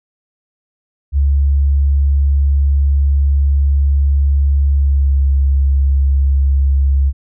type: tone with pitch glide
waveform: sine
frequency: 70 to 68.6 Hz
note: C#2 to C#2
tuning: +18 to -17 cents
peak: -9 dBFS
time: 1.12-7.13 s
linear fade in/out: 50 ms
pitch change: -35 cents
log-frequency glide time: 4.74-5.2 s
effects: none